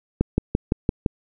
click train, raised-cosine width 3 ms, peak -5 dBFS, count 6, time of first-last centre 0.21-1.062 s, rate 5.87 Hz, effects none

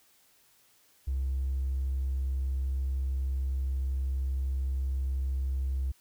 sine tone with hard clipping, 66.4 Hz, C2, 26 cents sharp, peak -28 dBFS, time 1.07-5.92 s, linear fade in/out 10 ms, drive 1 dB, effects white hiss -64 dBFS RMS until 6 s

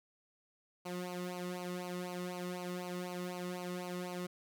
sawtooth tone with flanger, 179.3 Hz, F3, 46 cents sharp, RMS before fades -41 dBFS, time 0.85-4.27 s, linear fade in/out 10 ms, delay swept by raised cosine 0.56 to 1.28 ms, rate 4 Hz, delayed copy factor -0.9, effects none

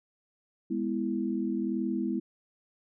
sine chord, E major, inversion first, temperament just, 206 / 247.2 / 329.6 Hz, G#3 / B3 / E4, -14 / +2 / 0 cents, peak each -32 dBFS, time 0.7-2.2 s, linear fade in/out 10 ms, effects none

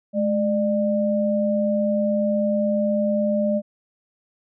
sine tone pair together, 211.8 / 599.1 Hz, G#3 / D5, +34 / +34 cents, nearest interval octave + tritone, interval 1800 cents, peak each -21 dBFS, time 0.13-3.62 s, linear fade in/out 50 ms, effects none

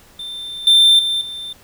triangle tone with level steps, 3572 Hz, A7, 25 cents sharp, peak -25 / -6 / -15 / -25 dBFS, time 0.19-1.53 s, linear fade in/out 5 ms, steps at 0.67 / 0.99 / 1.21 s, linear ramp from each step 2 ms, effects pink hiss -48 dBFS RMS until 1.63 s

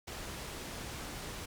pink low-pass noise, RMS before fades -43 dBFS, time 0.07-1.46 s, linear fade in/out 10 ms, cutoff 11000 Hz, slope 12 dB/octave, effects none

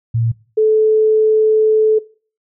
sine tone pair in turn, 115.1 / 434.6 Hz, A#2 / A4, -22 / -21 cents, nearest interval octave + major seventh, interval 2301 cents, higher second, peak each -13 / -9 dBFS, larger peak second, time 0.14-0.32 / 0.57-1.99 s, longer second, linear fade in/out 10 ms, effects noise-tail reverb RT60 0.4 s tail -20 dB re dry

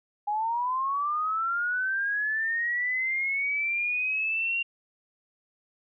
sine linear sweep, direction up, 818 to 2774 Hz, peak -25 dBFS, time 0.27-4.63 s, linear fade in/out 10 ms, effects none

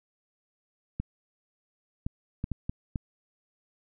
clicks, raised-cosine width 5 ms, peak -18 dBFS, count 6, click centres 1 / 2.065 / 2.441 / 2.517 / 2.695 / 2.958 s, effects none

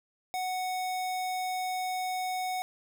square tone, 740 Hz, F#5, in tune, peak -31 dBFS, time 0.34-2.62 s, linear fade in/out 0 ms, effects none

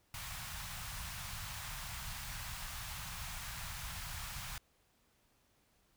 pink band-stop noise, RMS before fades -44 dBFS, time 0.14-4.58 s, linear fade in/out 2 ms, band 150 to 850 Hz, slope 24 dB/octave, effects pink hiss -73 dBFS RMS until 5.96 s

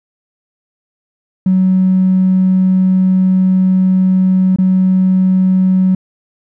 triangle tone with dropouts, 186.7 Hz, F#3, 16 cents sharp, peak -4 dBFS, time 1.46-5.95 s, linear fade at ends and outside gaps 5 ms, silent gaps 4.561-4.585 s, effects tanh soft clip ceiling -5 dBFS

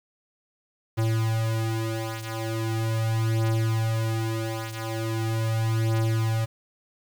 square beating tone pair, 112 / 112.4 Hz, A2 / A2, +31 / +37 cents, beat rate 0.4 Hz, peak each -26 / -29 dBFS, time 0.97-6.46 s, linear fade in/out 20 ms, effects 8-bit

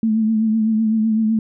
sine tone with vibrato, 220 Hz, A3, in tune, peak -14 dBFS, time 0.03-1.39 s, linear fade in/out 2 ms, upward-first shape triangle, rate 7.9 Hz, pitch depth 49 cents each way, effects none

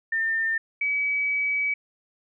sine tone pair in turn, 1804 / 2280 Hz, A6 / C#7, +43 / +48 cents, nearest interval major third, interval 405 cents, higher second, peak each -22 dBFS, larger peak neither, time 0.12-0.58 / 0.81-1.74 s, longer second, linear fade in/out 5 ms, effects none

